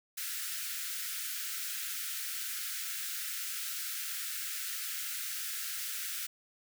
white high-pass noise, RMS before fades -38 dBFS, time 0.17-6.27 s, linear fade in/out 10 ms, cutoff 1300 Hz, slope 96 dB/octave, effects none

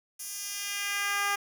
10% pulse tone with high-pass filter sweep, 404 Hz, G#4, 48 cents flat, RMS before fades -32 dBFS, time 0.19-1.36 s, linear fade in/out 10 ms, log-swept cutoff 8300 to 860 Hz, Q 1, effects 8-bit

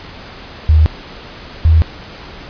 sine tone pair in turn, 77.78 / 80.24 Hz, D#2 / E2, 0 / -46 cents, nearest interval minor second, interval 54 cents, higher second, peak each -5 dBFS, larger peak neither, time 0.69-0.86 / 1.65-1.82 s, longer neither, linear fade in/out 0 ms, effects pink hiss -33 dBFS RMS until 2.49 s + resampled to 11025 Hz

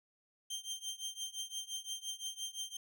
25% pulse tone with tremolo, 3154 Hz, G7, 10 cents sharp, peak -33 dBFS, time 0.5-2.77 s, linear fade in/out 5 ms, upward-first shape triangle, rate 5.8 Hz, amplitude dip 95%, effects none

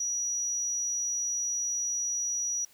sine tone, 5820 Hz, F#8, 29 cents flat, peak -28 dBFS, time 0-2.65 s, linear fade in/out 5 ms, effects white hiss -60 dBFS RMS until 2.73 s

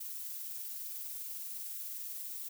violet noise with tremolo, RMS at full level -41 dBFS, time 0-2.49 s, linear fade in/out 10 ms, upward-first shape sine, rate 20 Hz, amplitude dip 25%, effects none

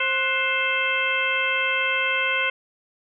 harmonic tone with a mistuned harmonic, 527 Hz, C5, 12 cents sharp, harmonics 1 / 2 / 3 / 4 / 5 / 6, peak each -31 / -30 / -27 / -25 / -25 / -31 dBFS, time 0-2.5 s, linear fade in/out 5 ms, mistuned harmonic 3, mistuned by -110 cents, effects none

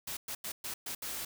white noise bursts at uneven times, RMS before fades -39 dBFS, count 6, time 0.07-0.17 / 0.28-0.35 / 0.44-0.52 / 0.64-0.74 / 0.86-0.95 / 1.02-1.25 s, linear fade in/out 5 ms, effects none

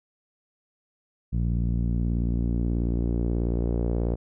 sawtooth tone with low-pass filter sweep, 58.4 Hz, A#1, 4 cents sharp, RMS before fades -25 dBFS, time 1.32-4.16 s, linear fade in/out 20 ms, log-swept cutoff 170 to 500 Hz, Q 1.7, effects none

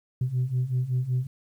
sine beating tone pair, 123.7 / 129 Hz, B2 / C3, +3 / -24 cents, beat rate 5.3 Hz, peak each -27 / -24 dBFS, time 0.21-1.27 s, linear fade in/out 5 ms, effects tanh soft clip ceiling -19 dBFS + 10-bit

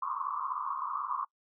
white band-pass noise, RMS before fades -35 dBFS, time 0.02-1.25 s, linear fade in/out 5 ms, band 1000 to 1200 Hz, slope 96 dB/octave, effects noise-tail reverb RT60 0.1 s tail -24 dB re dry

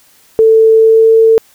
sine tone with pitch glide, 444.5 to 448.1 Hz, A4 to A4, +18 to +32 cents, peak -3 dBFS, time 0.39-1.38 s, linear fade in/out 0 ms, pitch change +14 cents, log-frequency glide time 0.76-1.11 s, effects white hiss -47 dBFS RMS until 1.54 s

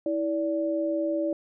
sine tone pair together, 325.1 / 579.3 Hz, E4 / D5, -24 / -24 cents, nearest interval minor seventh, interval 1000 cents, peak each -27 dBFS, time 0.06-1.33 s, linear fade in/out 2 ms, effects none

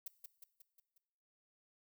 violet noise with echo, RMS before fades -43 dBFS, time 0.06-0.08 s, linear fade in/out 5 ms, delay 180 ms, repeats 5, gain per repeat -5 dB, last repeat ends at 0.98 s, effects noise-tail reverb RT60 1.0 s tail -18 dB re dry

